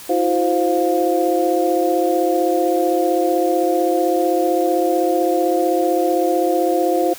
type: tone cluster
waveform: sine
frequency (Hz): 325.2 / 360.9 / 522 / 707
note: E4 / F#4 / C5 / F5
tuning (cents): -23 / -43 / -4 / +21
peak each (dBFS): -20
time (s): 0.09-7.14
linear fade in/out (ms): 10
effects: white hiss -37 dBFS RMS until 7.18 s